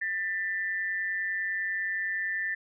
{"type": "tone pair together", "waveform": "sine", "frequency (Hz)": [1785.1, 1975.5], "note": ["A6", "B6"], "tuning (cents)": [25, 0], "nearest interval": "major second", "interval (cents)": 175, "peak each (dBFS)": [-29, -35], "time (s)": [0.01, 2.55], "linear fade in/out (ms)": 10, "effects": []}